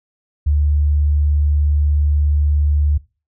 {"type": "tone", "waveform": "sine", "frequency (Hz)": 73.6, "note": "D2", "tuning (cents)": 4, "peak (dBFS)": -12, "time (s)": [0.46, 2.98], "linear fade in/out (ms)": 10, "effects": ["noise-tail reverb RT60 0.3 s tail -20 dB re dry"]}